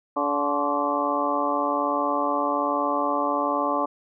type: harmonic tone with a mistuned harmonic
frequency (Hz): 144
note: D3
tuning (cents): -34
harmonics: 2 / 3 / 4 / 5 / 6 / 7 / 8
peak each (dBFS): -29 / -34 / -28 / -31 / -29 / -28 / -28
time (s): 0.16-3.86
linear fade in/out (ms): 10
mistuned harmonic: 7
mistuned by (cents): +72
effects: none